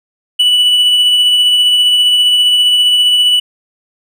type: tone with tremolo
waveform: triangle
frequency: 2960 Hz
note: F#7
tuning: in tune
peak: -4 dBFS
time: 0.39-3.4 s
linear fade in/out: 10 ms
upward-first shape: triangle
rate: 15 Hz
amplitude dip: 30%
effects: none